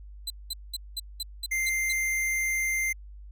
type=tone bursts; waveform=sawtooth; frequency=4038 Hz; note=B7; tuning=38 cents sharp; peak=-27 dBFS; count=8; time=0.27-1.926 s; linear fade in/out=5 ms; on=32 ms; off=200 ms
type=tone; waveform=square; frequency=2093 Hz; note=C7; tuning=in tune; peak=-26 dBFS; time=1.51-2.93 s; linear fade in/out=10 ms
effects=added 50 Hz sine -42 dBFS peak until 3.31 s